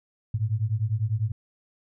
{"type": "beating tone pair", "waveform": "sine", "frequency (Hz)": [103.83, 113.83], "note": ["G#2", "A#2"], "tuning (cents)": [0, -41], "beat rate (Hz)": 10, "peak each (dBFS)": -26, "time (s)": [0.34, 1.32], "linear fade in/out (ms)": 5, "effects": []}